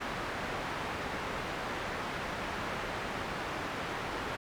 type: low-pass noise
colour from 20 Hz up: white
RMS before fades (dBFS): -37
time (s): 0-4.37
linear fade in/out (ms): 20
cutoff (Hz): 1600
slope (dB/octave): 12
effects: none